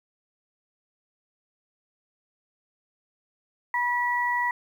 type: tone pair together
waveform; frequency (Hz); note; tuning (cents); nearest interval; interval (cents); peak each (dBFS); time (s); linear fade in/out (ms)
sine; 972 / 1944; B5 / B6; -28 / -28; octave; 1200; -25 / -26; 3.74-4.51; 2
effects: 9-bit